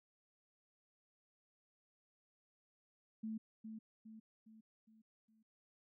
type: tone with echo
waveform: sine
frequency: 220 Hz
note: A3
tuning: in tune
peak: -40 dBFS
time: 3.23-3.38 s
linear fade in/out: 10 ms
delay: 410 ms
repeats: 5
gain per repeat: -6 dB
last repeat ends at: 5.43 s
effects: none